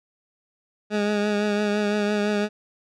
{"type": "tone with vibrato", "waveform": "20% pulse", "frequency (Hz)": 207.7, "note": "G#3", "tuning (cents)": 0, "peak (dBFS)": -16, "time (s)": [0.9, 2.49], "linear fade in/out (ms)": 50, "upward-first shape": "triangle", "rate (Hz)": 5.9, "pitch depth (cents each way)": 32, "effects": ["low-pass 5000 Hz 12 dB/octave"]}